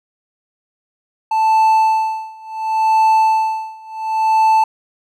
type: tone with tremolo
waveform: triangle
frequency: 880 Hz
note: A5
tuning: in tune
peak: -7 dBFS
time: 1.31-4.64 s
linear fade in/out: 5 ms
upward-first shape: sine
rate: 0.7 Hz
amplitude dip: 95%
effects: none